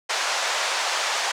pink band-pass noise, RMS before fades -25 dBFS, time 0.09-1.32 s, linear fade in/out 10 ms, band 640 to 7200 Hz, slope 24 dB/octave, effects none

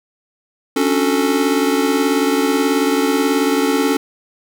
square chord, D major seventh, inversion third, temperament just, 275.3 / 293.7 / 367.1 / 440.5 Hz, C#4 / D4 / F#4 / A4, -12 / 0 / -14 / +2 cents, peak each -18 / -22 / -23 / -20 dBFS, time 0.76-3.97 s, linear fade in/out 5 ms, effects none

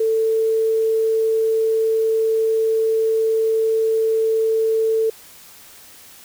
sine tone, 444.8 Hz, A4, 19 cents sharp, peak -15 dBFS, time 0-5.1 s, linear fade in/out 5 ms, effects white hiss -44 dBFS RMS until 6.24 s

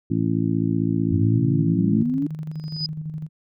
harmonic tone, 55.6 Hz, A1, 19 cents sharp, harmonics 2 / 3 / 4 / 5 / 6, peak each -25 / -24 / -27 / -24 / -28 dBFS, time 0.1-2.03 s, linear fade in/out 10 ms
sine exponential sweep, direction up, 91.9 to 295.7 Hz, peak -20 dBFS, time 1.11-2.27 s, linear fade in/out 5 ms
sine tone with tremolo, 155.56 Hz, D#3, in tune, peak -26 dBFS, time 1.89-3.29 s, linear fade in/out 50 ms, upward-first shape square, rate 12 Hz, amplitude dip 50%
sine tone with exponential growth, 4978 Hz, D#8, in tune, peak -21 dBFS, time 2.52-2.86 s, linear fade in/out 1 ms, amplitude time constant 72 ms
effects none

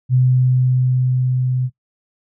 sine tone with level ramp, 127.4 Hz, C3, 46 cents flat, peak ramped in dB -10 to -16 dBFS, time 0.09-1.7 s, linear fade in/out 50 ms, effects noise-tail reverb RT60 0.1 s tail -17 dB re dry

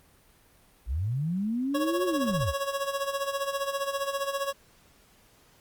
sine linear two-way sweep, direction up then down, 51.5 to 370 to 51.5 Hz, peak -26 dBFS, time 0.86-2.54 s, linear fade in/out 50 ms, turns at 2.05 s
25% pulse tone with tremolo, 554.4 Hz, C#5, in tune, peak -22 dBFS, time 1.74-4.53 s, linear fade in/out 10 ms, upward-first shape sine, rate 15 Hz, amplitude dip 70%
effects pink hiss -60 dBFS RMS until 5.6 s + Opus 32 kbps

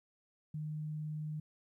sine tone, 153 Hz, D#3, 29 cents flat, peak -37 dBFS, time 0.54-1.4 s, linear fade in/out 5 ms, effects 13-bit

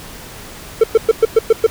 triangle tone bursts, 448.2 Hz, A4, 32 cents sharp, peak -3 dBFS, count 7, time 0.81-1.666 s, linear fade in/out 5 ms, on 28 ms, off 110 ms, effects pink hiss -34 dBFS RMS until 1.7 s

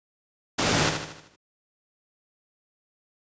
pink noise with echo, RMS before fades -22 dBFS, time 0.58-0.9 s, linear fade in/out 10 ms, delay 77 ms, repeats 6, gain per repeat -6 dB, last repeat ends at 1.362 s, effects high-pass 100 Hz 12 dB/octave + resampled to 16000 Hz

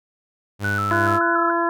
sawtooth tone with tremolo, 101.6 Hz, G#2, 38 cents flat, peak -19 dBFS, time 0.59-1.2 s, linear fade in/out 50 ms, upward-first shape triangle, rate 2.6 Hz, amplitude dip 25%
sine tone with vibrato, 1400 Hz, F6, 4 cents sharp, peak -21 dBFS, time 0.64-1.51 s, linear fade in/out 5 ms, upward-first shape square, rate 3.5 Hz, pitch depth 100 cents each way
harmonic tone, 338.7 Hz, E4, 47 cents sharp, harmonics 1 / 2 / 3 / 4 / 5, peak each -23 / -25 / -22 / -27 / -27 dBFS, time 0.91-1.69 s, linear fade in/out 0 ms
effects none

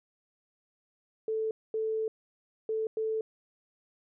sine tone bursts at uneven times, 440 Hz, A4, in tune, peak -28 dBFS, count 4, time 1.28-1.51 / 1.74-2.08 / 2.69-2.87 / 2.97-3.21 s, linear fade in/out 2 ms, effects none

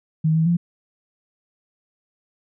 sine tone with pitch steps, 158 / 161.1 / 172 Hz, D#3 / E3 / F3, +27 / -39 / -26 cents, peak -15 dBFS, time 0.24-0.57 s, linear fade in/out 10 ms, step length 110 ms, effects none

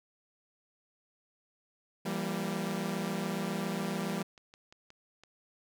sawtooth chord, E diminished, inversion none, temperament equal with one note detuned, 168.76 / 196 / 233.1 Hz, E3 / G3 / Bb3, +41 / 0 / 0 cents, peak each -33 / -31 / -35 dBFS, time 2.05-4.23 s, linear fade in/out 10 ms
clicks, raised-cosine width 0.2 ms, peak -36 dBFS, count 9, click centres 3.798 / 3.955 / 4.064 / 4.11 / 4.378 / 4.539 / 4.725 / 4.904 / 5.236 s
effects none

